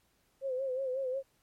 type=tone with vibrato; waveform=sine; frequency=524 Hz; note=C5; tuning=2 cents sharp; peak=-31 dBFS; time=0.41-1.23 s; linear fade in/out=50 ms; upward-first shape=sine; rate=5.5 Hz; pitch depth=70 cents each way; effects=pink hiss -72 dBFS RMS until 1.42 s + MP3 64 kbps